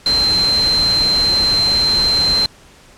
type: tone in noise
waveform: sine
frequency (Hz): 4115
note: C8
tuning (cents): -30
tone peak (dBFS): -12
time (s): 0.06-2.46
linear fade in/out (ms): 2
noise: pink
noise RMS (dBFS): -24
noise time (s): 0.06-2.46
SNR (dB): +9
effects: pink hiss -45 dBFS RMS until 2.97 s + low-pass 9000 Hz 12 dB/octave